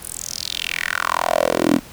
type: tone with high-pass filter sweep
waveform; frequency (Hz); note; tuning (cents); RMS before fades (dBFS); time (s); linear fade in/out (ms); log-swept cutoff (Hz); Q
10% pulse; 42; E1; +33; -21; 0-1.8; 50; 11000 to 250; 4.4
effects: pink hiss -41 dBFS RMS until 1.92 s